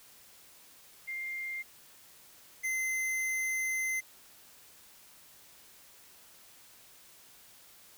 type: tone pair in turn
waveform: sine / square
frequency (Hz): 2106 / 2065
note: C7 / C7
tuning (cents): +11 / -23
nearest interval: unison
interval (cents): 34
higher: first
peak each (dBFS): -35 / -31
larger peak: second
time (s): 1.07-1.63 / 2.63-4.01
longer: second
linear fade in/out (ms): 20
effects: white hiss -57 dBFS RMS until 7.97 s